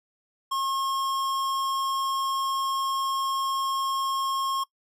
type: tone with hard clipping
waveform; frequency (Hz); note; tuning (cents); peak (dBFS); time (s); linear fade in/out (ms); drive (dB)
sine; 1079; C#6; -47; -27; 0.51-4.64; 10; 17
effects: noise-tail reverb RT60 0.1 s tail -21 dB re dry